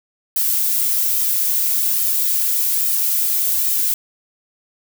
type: noise with flanger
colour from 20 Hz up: violet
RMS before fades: -18 dBFS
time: 0.36-3.94 s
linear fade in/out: 2 ms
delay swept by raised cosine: 1.6 to 2.9 ms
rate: 1.2 Hz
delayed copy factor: +0.5
effects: none